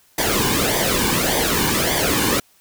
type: noise with flanger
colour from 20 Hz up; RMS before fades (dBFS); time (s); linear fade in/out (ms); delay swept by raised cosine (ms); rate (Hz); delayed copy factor
pink; -19; 0.18-2.4; 5; 0.73 to 1.56; 1.7; -0.7
effects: white hiss -56 dBFS RMS until 2.6 s